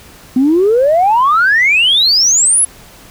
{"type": "exponential sweep", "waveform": "sine", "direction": "up", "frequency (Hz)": [246.9, 11040], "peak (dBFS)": -6, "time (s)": [0.36, 2.65], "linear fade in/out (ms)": 5, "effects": ["tanh soft clip ceiling -3 dBFS", "pink hiss -39 dBFS RMS until 3.1 s"]}